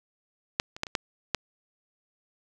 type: clicks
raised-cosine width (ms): 0.2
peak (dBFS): -6 / -23 / -10 / -22 / -8 / -7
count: 6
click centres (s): 0.599 / 0.765 / 0.834 / 0.868 / 0.952 / 1.347
effects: none